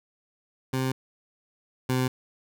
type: tone pair in turn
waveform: 20% pulse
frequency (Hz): 130.81 / 128.34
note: C3 / C3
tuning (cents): 0 / -33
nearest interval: unison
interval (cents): 33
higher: first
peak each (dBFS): -20 / -18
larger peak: second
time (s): 0.73-0.92 / 1.89-2.08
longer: neither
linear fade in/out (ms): 5
effects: none